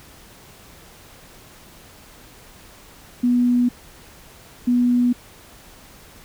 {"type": "tone pair in turn", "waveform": "sine", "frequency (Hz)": [244.5, 244.5], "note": ["B3", "B3"], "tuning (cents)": [-17, -17], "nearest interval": "unison", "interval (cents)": 0, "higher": "neither", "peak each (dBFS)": -14, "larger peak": "neither", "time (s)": [[3.23, 3.69], [4.67, 5.13]], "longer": "neither", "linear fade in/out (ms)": 10, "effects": ["pink hiss -46 dBFS RMS until 6.24 s"]}